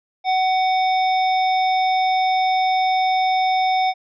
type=harmonic tone with a mistuned harmonic; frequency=750 Hz; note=F#5; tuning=23 cents sharp; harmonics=1 / 3 / 5 / 7; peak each=-16 / -26 / -30 / -33 dBFS; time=0.24-3.94 s; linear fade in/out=50 ms; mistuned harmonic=5; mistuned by=-47 cents; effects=none